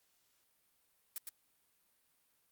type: noise with echo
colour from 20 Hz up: blue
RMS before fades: -41 dBFS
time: 1.16-1.18 s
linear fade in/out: 0 ms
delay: 110 ms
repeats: 1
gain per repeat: -3 dB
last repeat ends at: 1.29 s
effects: white hiss -75 dBFS RMS until 2.51 s + Opus 48 kbps